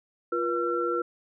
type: tone cluster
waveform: sine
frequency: 347.9 / 482.5 / 1354 Hz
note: F4 / B4 / E6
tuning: -7 / -40 / +46 cents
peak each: -29 dBFS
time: 0.32-1.02 s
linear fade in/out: 5 ms
effects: none